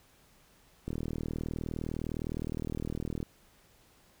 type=click train; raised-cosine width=3 ms; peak=-22 dBFS; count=94; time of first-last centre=0.88-3.228 s; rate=39.6 Hz; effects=pink hiss -63 dBFS RMS until 4.2 s